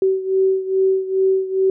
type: beating tone pair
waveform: sine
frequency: 380.8 / 383.2 Hz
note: F#4 / G4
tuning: +50 / -39 cents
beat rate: 2.4 Hz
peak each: -16 / -20 dBFS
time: 0.02-1.7 s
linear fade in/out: 2 ms
effects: none